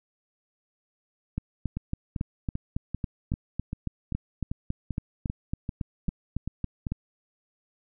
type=two click trains; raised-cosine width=5 ms; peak=-16 / -18 dBFS; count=21 / 14; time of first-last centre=1.38-6.92 / 1.77-6.868 s; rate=3.61 / 2.55 Hz; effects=none